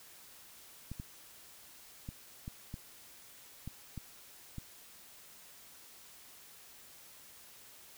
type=clicks; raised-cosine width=5 ms; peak=-29 dBFS; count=8; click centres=0.916 / 0.999 / 2.089 / 2.479 / 2.741 / 3.676 / 3.977 / 4.583 s; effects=white hiss -56 dBFS RMS until 7.97 s